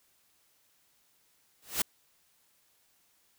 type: noise with exponential growth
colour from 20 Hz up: white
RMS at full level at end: -24 dBFS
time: 1.62-1.82 s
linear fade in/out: 5 ms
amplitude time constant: 43 ms
effects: white hiss -69 dBFS RMS until 3.38 s

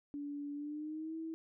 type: tone with pitch glide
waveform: sine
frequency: 288.1 to 323.4 Hz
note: D4 to E4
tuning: -33 to -33 cents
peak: -39 dBFS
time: 0.14-1.34 s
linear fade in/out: 0 ms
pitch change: +200 cents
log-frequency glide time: 0.54-1.16 s
effects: none

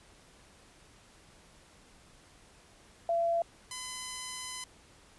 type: tone pair in turn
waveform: sine / 5% pulse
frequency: 677 / 1014.4 Hz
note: E5 / B5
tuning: +46 / +46 cents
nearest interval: perfect fifth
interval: 700 cents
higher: second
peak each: -26 dBFS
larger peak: neither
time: 3.09-3.42 / 3.71-4.64 s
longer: second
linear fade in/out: 2 ms
effects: pink hiss -59 dBFS RMS until 5.18 s + resampled to 24000 Hz

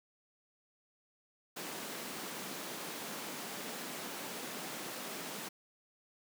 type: high-pass noise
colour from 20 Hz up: pink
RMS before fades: -43 dBFS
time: 1.56-5.49 s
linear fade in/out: 10 ms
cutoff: 190 Hz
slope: 24 dB/octave
effects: none

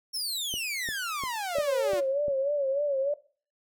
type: exponential sweep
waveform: sawtooth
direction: down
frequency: 5530 to 340 Hz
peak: -27 dBFS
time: 0.13-2.01 s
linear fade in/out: 20 ms
type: click train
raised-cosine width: 2 ms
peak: -26 dBFS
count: 6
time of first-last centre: 0.54-2.282 s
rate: 2.87 Hz
type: tone with vibrato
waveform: sine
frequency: 560 Hz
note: C#5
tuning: 18 cents sharp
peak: -24 dBFS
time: 1.55-3.14 s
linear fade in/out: 5 ms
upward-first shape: sine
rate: 3.3 Hz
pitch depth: 89 cents each way
effects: noise-tail reverb RT60 0.4 s tail -18 dB re dry

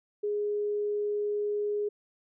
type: tone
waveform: sine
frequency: 414.8 Hz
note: G#4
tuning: 2 cents flat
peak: -27 dBFS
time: 0.23-1.89 s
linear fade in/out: 10 ms
effects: none

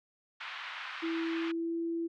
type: band-pass noise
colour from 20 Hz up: pink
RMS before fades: -42 dBFS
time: 0.4-1.52 s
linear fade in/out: 10 ms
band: 1100 to 3300 Hz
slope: 24 dB/octave
type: tone with pitch glide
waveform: sine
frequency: 329.4 to 334 Hz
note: E4 to E4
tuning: -1 to +23 cents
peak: -31 dBFS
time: 1.02-2.08 s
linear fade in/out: 20 ms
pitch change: +24 cents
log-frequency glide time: 1.31-1.75 s
effects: none

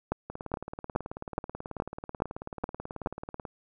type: two click trains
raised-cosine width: 1 ms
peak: -23 / -13 dBFS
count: 59 / 8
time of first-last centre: 0.3-3.452 / 0.12-3.061 s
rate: 18.4 / 2.38 Hz
effects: none

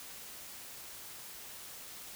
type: silence
effects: white hiss -48 dBFS RMS until 2.15 s

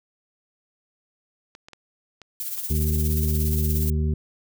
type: clicks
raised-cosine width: 0.2 ms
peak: -26 dBFS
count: 5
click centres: 1.551 / 1.685 / 1.733 / 2.217 / 2.578 s
type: noise with tremolo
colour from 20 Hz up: violet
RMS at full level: -28 dBFS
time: 2.4-3.9 s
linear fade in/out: 0 ms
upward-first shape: triangle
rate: 17 Hz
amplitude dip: 60%
type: harmonic tone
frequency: 76.7 Hz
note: D#2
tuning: 24 cents flat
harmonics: 1 / 2 / 3 / 5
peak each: -21 / -27 / -31 / -35 dBFS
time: 2.7-4.14 s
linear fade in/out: 5 ms
effects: none

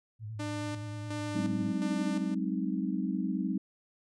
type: tone with vibrato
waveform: sine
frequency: 108.6 Hz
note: A2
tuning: 22 cents flat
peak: -37 dBFS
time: 0.19-1.74 s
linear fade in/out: 50 ms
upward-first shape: square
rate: 9.5 Hz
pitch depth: 51 cents each way
type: tone with tremolo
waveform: sawtooth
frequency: 298.3 Hz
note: D4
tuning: 27 cents sharp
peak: -31 dBFS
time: 0.39-2.35 s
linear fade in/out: 10 ms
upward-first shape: square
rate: 1.4 Hz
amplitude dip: 60%
type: chord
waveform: sine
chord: Ab dominant seventh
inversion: third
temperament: equal with one note detuned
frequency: 188.23 / 207.7 / 261.6 / 311.1 Hz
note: Gb3 / Ab3 / C4 / Eb4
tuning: +30 / 0 / 0 / 0 cents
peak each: -33 / -35 / -35 / -36 dBFS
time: 1.35-3.58 s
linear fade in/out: 5 ms
effects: resampled to 22050 Hz

